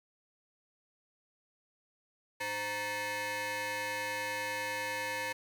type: ring-modulated tone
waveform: 20% pulse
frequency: 410 Hz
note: G#4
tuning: 22 cents flat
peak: -26 dBFS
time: 2.4-5.33 s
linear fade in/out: 10 ms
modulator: 1340 Hz
effects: high-pass 200 Hz 12 dB/octave + 10-bit